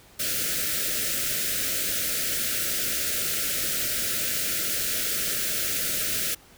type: band-stop noise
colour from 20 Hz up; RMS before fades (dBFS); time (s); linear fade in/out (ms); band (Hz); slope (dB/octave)
white; -27; 0.19-6.35; 10; 660 to 1300; 96
effects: pink hiss -53 dBFS RMS until 6.57 s